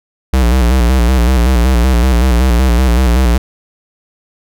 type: tone with vibrato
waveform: square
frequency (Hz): 61.74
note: B1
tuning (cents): 0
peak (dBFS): -8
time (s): 0.33-3.38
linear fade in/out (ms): 5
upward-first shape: square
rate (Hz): 5.3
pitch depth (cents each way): 90
effects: none